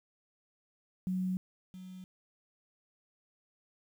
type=tone with echo; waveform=sine; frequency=185 Hz; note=F#3; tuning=in tune; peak=-30 dBFS; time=1.07-1.37 s; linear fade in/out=0 ms; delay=670 ms; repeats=1; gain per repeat=-14 dB; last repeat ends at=2.04 s; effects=10-bit